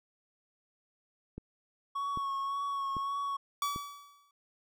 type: click train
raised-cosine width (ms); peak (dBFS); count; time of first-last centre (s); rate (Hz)
3; -28; 4; 1.38-3.761; 1.26
type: tone with vibrato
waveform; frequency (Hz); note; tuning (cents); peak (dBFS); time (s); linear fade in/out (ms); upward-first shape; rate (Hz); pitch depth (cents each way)
triangle; 1108.7; C#6; 0; -30; 1.95-3.37; 10; sine; 1.8; 24
type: tone with exponential decay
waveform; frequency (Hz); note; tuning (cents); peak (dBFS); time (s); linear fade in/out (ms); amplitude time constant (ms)
45% pulse; 1144; D6; -46; -28; 3.62-4.31; 2; 150
effects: none